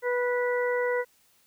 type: harmonic tone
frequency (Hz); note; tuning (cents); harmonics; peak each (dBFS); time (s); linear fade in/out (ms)
490.7; B4; -11; 1 / 2 / 3 / 4; -25 / -34 / -35 / -33; 0.02-1.05; 50
effects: white hiss -64 dBFS RMS until 1.46 s